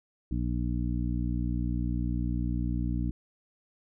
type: harmonic tone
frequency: 60 Hz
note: B1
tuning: 49 cents flat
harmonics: 1 / 2 / 3 / 4 / 5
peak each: -30 / -33 / -35 / -36 / -37 dBFS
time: 0.31-3.11 s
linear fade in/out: 5 ms
effects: none